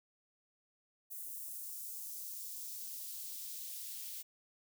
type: noise with high-pass filter sweep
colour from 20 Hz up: blue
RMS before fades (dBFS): -45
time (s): 1.1-4.23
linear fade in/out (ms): 20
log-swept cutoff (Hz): 9300 to 2700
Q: 0.93
effects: none